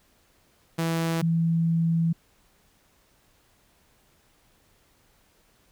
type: tone pair in turn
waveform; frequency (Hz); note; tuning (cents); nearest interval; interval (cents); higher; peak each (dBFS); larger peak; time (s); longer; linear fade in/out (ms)
sawtooth / sine; 164.81 / 165.5; E3 / E3; 0 / +7; unison; 7; second; -20; neither; 0.78-1.22 / 1.22-2.13; second; 10
effects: pink hiss -63 dBFS RMS until 5.71 s